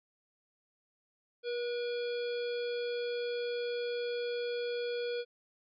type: harmonic tone with a mistuned harmonic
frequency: 480.3 Hz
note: B4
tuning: 48 cents flat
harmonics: 1 / 3 / 5 / 7 / 9 / 10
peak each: -33 / -46 / -48 / -47 / -50 / -55 dBFS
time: 1.43-5.25 s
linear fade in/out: 50 ms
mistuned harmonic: 3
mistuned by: +20 cents
effects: none